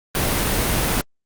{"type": "noise", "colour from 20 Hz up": "pink", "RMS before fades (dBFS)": -20, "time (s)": [0.15, 1.01], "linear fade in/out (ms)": 0, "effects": ["Opus 32 kbps"]}